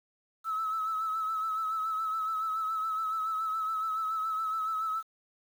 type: tone with vibrato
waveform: sine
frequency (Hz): 1299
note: E6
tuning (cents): -26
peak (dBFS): -28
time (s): 0.44-5.03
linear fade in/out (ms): 50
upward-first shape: sine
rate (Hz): 7.1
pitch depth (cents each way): 36
effects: tanh soft clip ceiling -25 dBFS + 9-bit